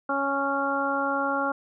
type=harmonic tone; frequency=277.2 Hz; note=C#4; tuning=in tune; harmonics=1 / 2 / 3 / 4 / 5; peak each=-31 / -30 / -30 / -31 / -28 dBFS; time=0.09-1.52 s; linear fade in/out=5 ms; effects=none